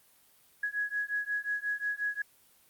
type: beating tone pair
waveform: sine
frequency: 1668 / 1673.6 Hz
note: G#6 / G#6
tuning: +7 / +13 cents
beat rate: 5.6 Hz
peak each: -33 / -33 dBFS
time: 0.63-2.22 s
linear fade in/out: 5 ms
effects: white hiss -63 dBFS RMS until 2.69 s + Opus 32 kbps